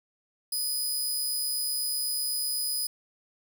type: tone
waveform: 15% pulse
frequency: 4984 Hz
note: D#8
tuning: 2 cents sharp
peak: -21 dBFS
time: 0.52-2.87 s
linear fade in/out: 5 ms
effects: none